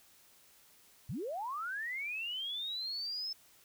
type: linear sweep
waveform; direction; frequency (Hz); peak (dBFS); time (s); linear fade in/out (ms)
sine; up; 89.9 to 5274; -36; 1.09-3.33; 5
effects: white hiss -63 dBFS RMS until 3.64 s